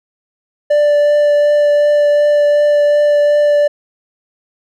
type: tone with vibrato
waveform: triangle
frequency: 587.3 Hz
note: D5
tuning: in tune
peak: -6 dBFS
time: 0.7-3.68 s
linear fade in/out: 10 ms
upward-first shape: triangle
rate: 2.7 Hz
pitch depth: 10 cents each way
effects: none